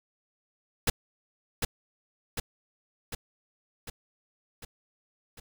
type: noise with echo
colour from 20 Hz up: pink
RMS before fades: -23 dBFS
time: 0.87-0.9 s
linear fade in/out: 5 ms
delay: 750 ms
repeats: 6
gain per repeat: -4 dB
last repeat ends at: 5.4 s
effects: none